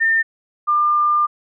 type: tone pair in turn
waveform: sine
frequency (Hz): 1807 / 1198.7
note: A6 / D6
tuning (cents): +46 / +35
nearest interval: perfect fifth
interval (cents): 711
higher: first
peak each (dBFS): -13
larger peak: neither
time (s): 0-0.23 / 0.67-1.27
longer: second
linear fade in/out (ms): 20
effects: none